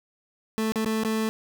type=tone with dropouts; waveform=30% pulse; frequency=220 Hz; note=A3; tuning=in tune; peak=-21 dBFS; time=0.58-1.29 s; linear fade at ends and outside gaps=0 ms; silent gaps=0.721-0.758 / 0.847-0.859 / 1.035-1.049 s; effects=none